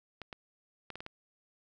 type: clicks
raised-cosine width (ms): 0.3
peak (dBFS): -26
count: 6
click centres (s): 0.217 / 0.328 / 0.903 / 0.956 / 1.005 / 1.064
effects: none